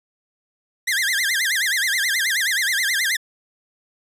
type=tone with vibrato; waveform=sawtooth; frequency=1822 Hz; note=A#6; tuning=40 cents flat; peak=-15 dBFS; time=0.87-3.17 s; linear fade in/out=10 ms; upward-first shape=sine; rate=9.4 Hz; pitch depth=250 cents each way; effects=resampled to 32000 Hz